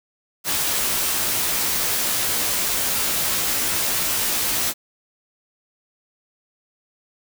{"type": "noise with comb filter", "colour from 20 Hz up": "white", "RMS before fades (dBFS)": -22, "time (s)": [0.44, 4.74], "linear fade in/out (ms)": 50, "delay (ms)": 15, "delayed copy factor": -0.65, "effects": []}